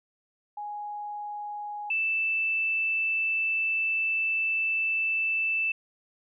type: tone pair in turn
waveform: sine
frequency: 830.6 / 2645 Hz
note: G#5 / E7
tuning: 0 / +5 cents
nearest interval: octave + minor sixth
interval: 2005 cents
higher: second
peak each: -33 / -24 dBFS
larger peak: second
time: 0.57-1.9 / 1.9-5.72 s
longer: second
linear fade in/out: 5 ms
effects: none